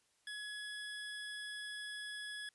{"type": "tone", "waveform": "25% pulse", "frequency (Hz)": 1686, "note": "G#6", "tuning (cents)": 26, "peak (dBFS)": -39, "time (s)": [0.27, 2.49], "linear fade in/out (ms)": 2, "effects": ["white hiss -75 dBFS RMS until 2.54 s", "resampled to 24000 Hz"]}